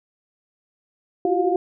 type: tone cluster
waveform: sine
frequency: 341.1 / 367.1 / 380.6 / 708 Hz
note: F4 / F#4 / F#4 / F5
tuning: -41 / -14 / +49 / +23 cents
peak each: -23 dBFS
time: 1.25-1.56 s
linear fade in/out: 2 ms
effects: none

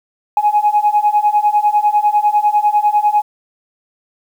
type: beating tone pair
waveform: sine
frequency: 830.6 / 840.6 Hz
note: G#5 / G#5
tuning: 0 / +21 cents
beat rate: 10 Hz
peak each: -13 / -12 dBFS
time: 0.37-3.22 s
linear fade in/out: 2 ms
effects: tanh soft clip ceiling -4 dBFS + 7-bit

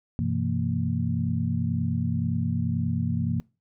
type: tone cluster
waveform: sine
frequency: 96.9 / 126.4 / 168.3 / 230.3 Hz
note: G2 / B2 / E3 / A#3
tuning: -20 / +41 / +36 / -21 cents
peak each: -29 dBFS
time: 0.19-3.4 s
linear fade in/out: 0 ms
effects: noise-tail reverb RT60 0.3 s tail -24 dB re dry

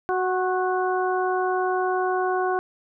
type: harmonic tone with a mistuned harmonic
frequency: 370 Hz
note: F#4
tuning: in tune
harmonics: 1 / 2 / 3 / 4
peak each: -24 / -25 / -29 / -31 dBFS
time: 0.09-2.59 s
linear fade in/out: 0 ms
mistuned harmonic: 3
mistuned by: -27 cents
effects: none

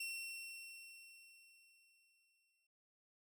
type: tone with exponential decay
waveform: sawtooth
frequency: 2715 Hz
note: F7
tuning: 50 cents flat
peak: -38 dBFS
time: 0-2.67 s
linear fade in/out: 5 ms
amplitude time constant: 580 ms
effects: none

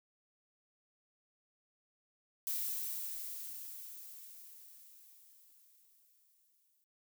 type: noise with exponential decay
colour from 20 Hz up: violet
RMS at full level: -36 dBFS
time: 2.47-6.84 s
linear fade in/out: 0 ms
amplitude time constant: 950 ms
effects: noise-tail reverb RT60 0.1 s tail -24 dB re dry

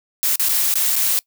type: noise with dropouts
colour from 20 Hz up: blue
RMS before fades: -18 dBFS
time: 0.23-1.19 s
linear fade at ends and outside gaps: 0 ms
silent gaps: 0.357-0.396 / 0.486-0.492 / 0.74-0.755 / 0.956-0.963 s
effects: noise-tail reverb RT60 0.1 s tail -23 dB re dry

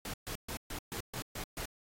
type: noise bursts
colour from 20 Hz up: pink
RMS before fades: -40 dBFS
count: 8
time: 0.05-1.656 s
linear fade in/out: 2 ms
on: 87 ms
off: 130 ms
effects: AAC 48 kbps

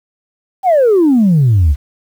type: exponential sweep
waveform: sine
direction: down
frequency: 796 to 65.41 Hz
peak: -5 dBFS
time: 0.63-1.76 s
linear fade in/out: 50 ms
effects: tanh soft clip ceiling -4 dBFS + 7-bit

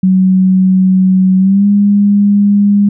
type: tone with pitch glide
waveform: sine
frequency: 187.3 to 203.1 Hz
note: F#3 to G#3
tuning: +21 to -38 cents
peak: -5 dBFS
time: 0.03-2.89 s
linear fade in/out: 5 ms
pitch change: +141 cents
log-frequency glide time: 1.38-1.66 s
effects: none

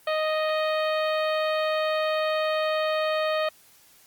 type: harmonic tone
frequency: 622.3 Hz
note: D#5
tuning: in tune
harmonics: 1 / 2 / 3 / 4 / 5 / 6 / 7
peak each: -24 / -30 / -34 / -36 / -38 / -40 / -41 dBFS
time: 0.07-3.49 s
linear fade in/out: 5 ms
effects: white hiss -56 dBFS RMS until 4.06 s + Opus 32 kbps

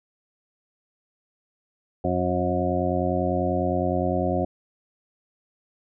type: harmonic tone with a mistuned harmonic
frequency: 89.9 Hz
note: F#2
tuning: 49 cents flat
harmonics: 1 / 2 / 3 / 4 / 6 / 7 / 8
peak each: -29 / -29 / -29 / -29 / -29 / -29 / -29 dBFS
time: 2.04-4.45 s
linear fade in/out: 5 ms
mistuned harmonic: 1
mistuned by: -20 cents
effects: none

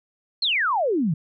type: exponential sweep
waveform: sine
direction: down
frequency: 4400 to 143.9 Hz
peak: -19 dBFS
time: 0.42-1.14 s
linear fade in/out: 5 ms
effects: none

